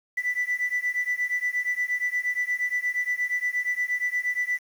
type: beating tone pair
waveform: sine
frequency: 1975.5 / 1984 Hz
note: B6 / B6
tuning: 0 / +7 cents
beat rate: 8.5 Hz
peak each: -26 dBFS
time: 0.17-4.59 s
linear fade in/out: 10 ms
effects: tanh soft clip ceiling -19 dBFS + 8-bit